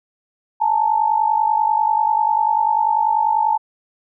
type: tone pair together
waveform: sine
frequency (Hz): 854 / 904.2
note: G#5 / A5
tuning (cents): +48 / +47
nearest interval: minor second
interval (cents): 99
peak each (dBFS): -17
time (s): 0.6-3.58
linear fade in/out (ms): 20
effects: none